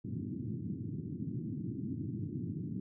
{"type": "band-pass noise", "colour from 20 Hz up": "pink", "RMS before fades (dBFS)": -39, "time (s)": [0.04, 2.8], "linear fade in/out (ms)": 5, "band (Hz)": [100, 320], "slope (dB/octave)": 48, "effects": []}